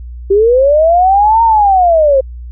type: linear two-way sweep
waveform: sine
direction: up then down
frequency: 381.5 to 927 to 518 Hz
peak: -5 dBFS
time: 0.3-2.21 s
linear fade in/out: 10 ms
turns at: 1.43 s
effects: added 60 Hz sine -24 dBFS peak until 2.51 s

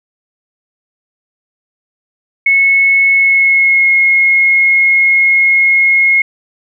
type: tone with pitch glide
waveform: sine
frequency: 2195 to 2160 Hz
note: C#7 to C#7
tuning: -18 to -45 cents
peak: -6 dBFS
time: 2.46-6.22 s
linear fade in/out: 5 ms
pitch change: -27 cents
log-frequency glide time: 3.12-3.88 s
effects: none

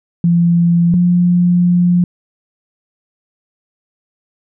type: tone pair in turn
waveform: sine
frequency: 171.1 / 176.42 Hz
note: F3 / F3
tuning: -35 / +18 cents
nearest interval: minor second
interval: 53 cents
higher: second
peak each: -8 dBFS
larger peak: neither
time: 0.24-0.94 / 0.94-2.04 s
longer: second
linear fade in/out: 2 ms
effects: none

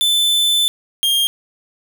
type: tone pair in turn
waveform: 45% pulse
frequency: 3520 / 3219 Hz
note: A7 / G7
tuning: 0 / +45 cents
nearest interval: major second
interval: 155 cents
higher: first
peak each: -13 dBFS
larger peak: neither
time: 0.01-0.68 / 1.03-1.27 s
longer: first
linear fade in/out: 0 ms
effects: none

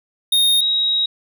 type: tone pair in turn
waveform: square / sine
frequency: 3700 / 3808 Hz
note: A#7 / A#7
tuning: -14 / +36 cents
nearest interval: unison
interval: 50 cents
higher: second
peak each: -13 / -15 dBFS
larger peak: first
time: 0.32-0.61 / 0.61-1.06 s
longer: second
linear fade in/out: 5 ms
effects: none

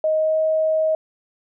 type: tone with pitch glide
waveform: sine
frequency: 626 to 631.4 Hz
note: D#5 to D#5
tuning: +10 to +25 cents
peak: -16 dBFS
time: 0.04-0.95 s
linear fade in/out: 2 ms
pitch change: +15 cents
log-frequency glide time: 0.17-0.39 s
effects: none

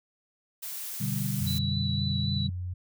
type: noise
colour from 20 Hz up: blue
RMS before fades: -37 dBFS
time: 0.62-1.59 s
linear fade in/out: 10 ms
type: chord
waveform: sine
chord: G major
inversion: first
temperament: equal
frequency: 123.47 / 146.83 / 196 Hz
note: B2 / D3 / G3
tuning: 0 / 0 / 0 cents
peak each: -32 dBFS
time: 1-2.5 s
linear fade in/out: 10 ms
type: tone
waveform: sine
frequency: 89.9 Hz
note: F#2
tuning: 49 cents flat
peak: -31 dBFS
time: 1.4-2.74 s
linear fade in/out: 10 ms
type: tone with vibrato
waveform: sine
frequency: 3951 Hz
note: B7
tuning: in tune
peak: -32 dBFS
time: 1.46-2.48 s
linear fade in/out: 20 ms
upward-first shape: sine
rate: 3.8 Hz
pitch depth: 13 cents each way
effects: none

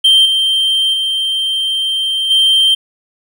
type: tone with level steps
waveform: triangle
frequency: 3143 Hz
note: G7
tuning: 4 cents sharp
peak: -4 / -9 / -12 / -6 dBFS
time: 0.04-2.75 s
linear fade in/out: 10 ms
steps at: 0.25 / 0.93 / 2.3 s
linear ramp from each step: 10 ms
effects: none

